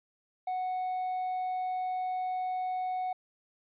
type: tone with hard clipping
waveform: sine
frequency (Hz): 739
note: F#5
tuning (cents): -2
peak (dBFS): -31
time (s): 0.47-3.13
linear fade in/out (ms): 5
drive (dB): 2
effects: resampled to 8000 Hz